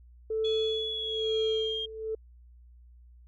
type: tone with tremolo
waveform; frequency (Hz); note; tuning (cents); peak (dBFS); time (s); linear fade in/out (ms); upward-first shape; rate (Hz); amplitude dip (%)
sine; 440; A4; 0; -24; 0.3-2.15; 5; sine; 1.1; 85
type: tone with pitch glide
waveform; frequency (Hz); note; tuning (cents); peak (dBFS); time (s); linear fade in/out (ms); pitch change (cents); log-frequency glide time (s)
sine; 3392 to 3220; G#7 to G7; +36 to +46; -31; 0.44-1.86; 10; -90; 0.89-1.62
effects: tanh soft clip ceiling -20 dBFS + added 60 Hz sine -51 dBFS peak until 3.27 s